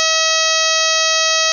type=harmonic tone; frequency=642 Hz; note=E5; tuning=46 cents flat; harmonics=1 / 2 / 3 / 4 / 5 / 6 / 7 / 8 / 9 / 10; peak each=-22 / -22 / -22 / -22 / -22 / -22 / -22 / -22 / -22 / -22 dBFS; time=0-1.52 s; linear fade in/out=0 ms; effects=none